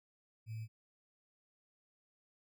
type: tone with sample-and-hold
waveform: sine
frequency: 111 Hz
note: A2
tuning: 16 cents sharp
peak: -40 dBFS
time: 0.46-0.68 s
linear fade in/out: 50 ms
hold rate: 2450 Hz
effects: none